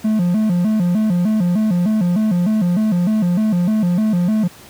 triangle tone with vibrato, 195.4 Hz, G3, 5 cents flat, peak -11 dBFS, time 0.04-4.48 s, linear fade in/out 10 ms, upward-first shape square, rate 3.3 Hz, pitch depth 180 cents each way, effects pink hiss -41 dBFS RMS until 4.69 s + high-pass 80 Hz 12 dB/octave

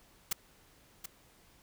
white noise with echo, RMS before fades -31 dBFS, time 0.31-0.33 s, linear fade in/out 5 ms, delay 730 ms, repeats 1, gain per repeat -10 dB, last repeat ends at 1.06 s, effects pink hiss -63 dBFS RMS until 1.62 s

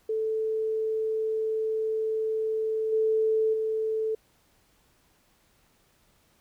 sine tone with level steps, 439.2 Hz, A4, 3 cents flat, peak -25 / -21 / -25 dBFS, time 0.09-4.15 s, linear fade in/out 5 ms, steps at 2.92 / 3.53 s, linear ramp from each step 10 ms, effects pink hiss -65 dBFS RMS until 6.4 s

